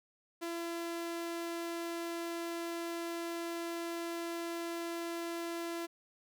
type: tone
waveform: sawtooth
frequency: 338.1 Hz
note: E4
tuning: 44 cents sharp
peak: -33 dBFS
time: 0.41-5.87 s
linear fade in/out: 20 ms
effects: none

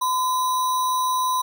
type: tone with sample-and-hold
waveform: sine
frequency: 1017 Hz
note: C6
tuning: 50 cents flat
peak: -19 dBFS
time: 0.01-1.42 s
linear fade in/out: 10 ms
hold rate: 4900 Hz
effects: none

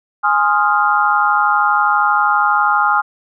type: chord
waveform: sine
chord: F minor seventh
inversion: first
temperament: equal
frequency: 830.6 / 1046.5 / 1244.5 / 1396.9 Hz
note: Ab5 / C6 / Eb6 / F6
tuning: 0 / 0 / 0 / 0 cents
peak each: -16 / -20 / -16 / -16 dBFS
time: 0.23-3.02 s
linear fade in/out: 20 ms
effects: none

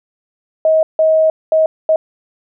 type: tone bursts at uneven times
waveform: sine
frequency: 634 Hz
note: D#5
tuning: 32 cents sharp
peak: -8 dBFS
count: 4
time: 0.65-0.83 / 0.99-1.3 / 1.52-1.66 / 1.89-1.96 s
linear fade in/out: 2 ms
effects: none

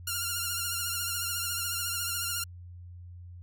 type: tone with vibrato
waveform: 5% pulse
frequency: 1400 Hz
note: F6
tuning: 4 cents sharp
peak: -19 dBFS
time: 0.07-2.44 s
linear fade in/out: 5 ms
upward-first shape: triangle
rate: 14 Hz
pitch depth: 55 cents each way
effects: added 88 Hz sine -43 dBFS peak until 3.42 s

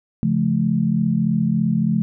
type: chord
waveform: sine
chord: Db augmented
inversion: none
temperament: just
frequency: 138.59 / 173.24 / 216.5 Hz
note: Db3 / F3 / A3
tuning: 0 / -14 / -28 cents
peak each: -23 / -20 / -19 dBFS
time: 0.23-2.02 s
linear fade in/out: 0 ms
effects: none

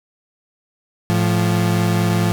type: tone pair together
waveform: 35% pulse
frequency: 109 / 173.03 Hz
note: A2 / F3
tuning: -16 / -16 cents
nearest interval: minor sixth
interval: 800 cents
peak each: -16 dBFS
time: 1.1-2.32 s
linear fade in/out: 0 ms
effects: none

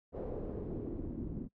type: noise with low-pass filter sweep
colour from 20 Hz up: pink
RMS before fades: -40 dBFS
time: 0.12-1.49 s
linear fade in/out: 50 ms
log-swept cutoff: 530 to 240 Hz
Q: 2.9
effects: noise-tail reverb RT60 0.1 s tail -25 dB re dry

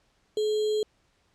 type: tone with sample-and-hold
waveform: sine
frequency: 426.6 Hz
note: G#4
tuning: 46 cents sharp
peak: -23 dBFS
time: 0.37-0.83 s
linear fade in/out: 2 ms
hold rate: 3675 Hz
effects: pink hiss -68 dBFS RMS until 1.34 s + low-pass 7000 Hz 12 dB/octave

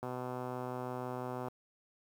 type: click train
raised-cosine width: 1 ms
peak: -26 dBFS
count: 184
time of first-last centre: 0.03-1.482 s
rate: 126 Hz
effects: high-pass 60 Hz 12 dB/octave + 9-bit

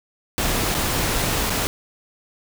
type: noise with dropouts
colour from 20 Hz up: pink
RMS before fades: -22 dBFS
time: 0.38-1.67 s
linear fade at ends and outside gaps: 0 ms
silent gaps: 0.743-0.749 / 1.497-1.503 s
effects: none

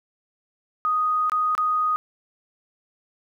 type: tone with dropouts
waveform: sine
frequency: 1244.5 Hz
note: D#6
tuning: in tune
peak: -19 dBFS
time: 0.85-1.96 s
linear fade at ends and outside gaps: 0 ms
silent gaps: 1.297-1.319 / 1.551-1.579 s
effects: 10-bit

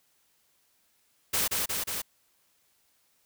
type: noise with echo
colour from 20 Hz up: white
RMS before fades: -27 dBFS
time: 1.33-1.48 s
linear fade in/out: 10 ms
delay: 180 ms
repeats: 3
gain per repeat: -2 dB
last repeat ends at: 2.02 s
effects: white hiss -69 dBFS RMS until 3.25 s

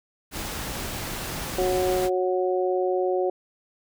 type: noise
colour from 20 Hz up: pink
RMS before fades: -32 dBFS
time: 0.31-2.1 s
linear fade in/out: 50 ms
type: harmonic tone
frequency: 183.7 Hz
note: F#3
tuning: 12 cents flat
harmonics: 2 / 3 / 4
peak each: -23 / -27 / -29 dBFS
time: 1.58-3.3 s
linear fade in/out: 5 ms
type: clicks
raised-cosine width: 2 ms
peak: -24 dBFS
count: 2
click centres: 1.615 / 1.619 s
effects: none

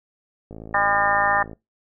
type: click train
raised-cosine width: 2 ms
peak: -24 dBFS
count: 57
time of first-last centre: 0.51-1.532 s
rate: 54.8 Hz
type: harmonic tone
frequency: 201.7 Hz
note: G3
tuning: 50 cents sharp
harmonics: 3 / 4 / 5 / 6 / 7 / 8 / 9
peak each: -28 / -22 / -26 / -24 / -30 / -30 / -22 dBFS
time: 0.74-1.43 s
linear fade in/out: 5 ms
effects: noise-tail reverb RT60 0.2 s tail -22 dB re dry

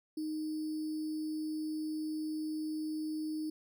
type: tone with sample-and-hold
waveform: sine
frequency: 309.9 Hz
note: D#4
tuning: 7 cents flat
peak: -34 dBFS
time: 0.17-3.5 s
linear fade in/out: 5 ms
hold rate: 4900 Hz
effects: none

